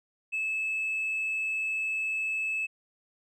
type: tone with tanh clipping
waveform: triangle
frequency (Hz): 2606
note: E7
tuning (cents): -20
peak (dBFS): -28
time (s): 0.32-2.67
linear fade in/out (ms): 20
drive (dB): 5
effects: none